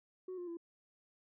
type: tone with pitch steps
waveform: sine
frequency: 370 / 353.7 / 338.1 Hz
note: F#4 / F4 / E4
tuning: 0 / +22 / +44 cents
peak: -39 dBFS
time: 0.28-0.571 s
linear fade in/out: 5 ms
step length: 97 ms
effects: tanh soft clip ceiling -39 dBFS